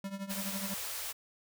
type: tone with tremolo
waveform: square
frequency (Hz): 196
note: G3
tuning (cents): 0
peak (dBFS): -35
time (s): 0.04-0.74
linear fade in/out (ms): 2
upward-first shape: triangle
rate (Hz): 12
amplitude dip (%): 85
type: band-stop noise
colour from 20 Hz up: white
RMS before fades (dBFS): -39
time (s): 0.29-1.13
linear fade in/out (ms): 20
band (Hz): 100 to 430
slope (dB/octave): 48
effects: none